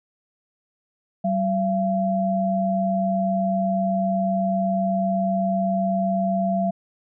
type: tone pair together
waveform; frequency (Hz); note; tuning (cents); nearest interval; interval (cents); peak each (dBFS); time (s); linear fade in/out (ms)
sine; 191.1 / 681; G3 / F5; -44 / -44; octave + minor seventh; 2200; -22; 1.24-6.71; 10
effects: none